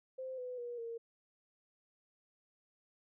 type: tone with pitch steps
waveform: sine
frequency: 520 / 500 / 480.7 / 462.2 Hz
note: C5 / B4 / B4 / A#4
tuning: -11 / +21 / -47 / -15 cents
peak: -40 dBFS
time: 0.18-0.98 s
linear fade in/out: 10 ms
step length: 200 ms
effects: none